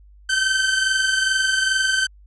sawtooth tone pair together, 1537.6 / 1560 Hz, G6 / G6, -34 / -9 cents, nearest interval unison, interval 25 cents, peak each -15 / -20 dBFS, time 0.29-2.07 s, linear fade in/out 10 ms, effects added 50 Hz sine -45 dBFS peak until 2.26 s + resampled to 22050 Hz

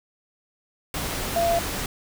sine tone in noise, 680 Hz, F5, 46 cents flat, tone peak -19 dBFS, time 1.36-1.59 s, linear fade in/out 2 ms, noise pink, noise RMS -29 dBFS, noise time 0.94-1.86 s, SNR +7 dB, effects none

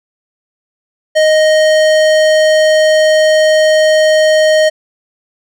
sine tone with hard clipping, 622.3 Hz, D#5, in tune, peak -8 dBFS, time 1.15-4.7 s, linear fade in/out 20 ms, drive 17 dB, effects none

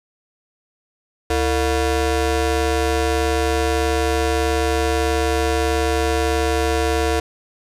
25% pulse ring-modulated tone, 261.6 Hz, C4, in tune, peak -10 dBFS, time 1.3-7.2 s, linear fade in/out 5 ms, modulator 190 Hz, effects low-pass 11000 Hz 12 dB/octave

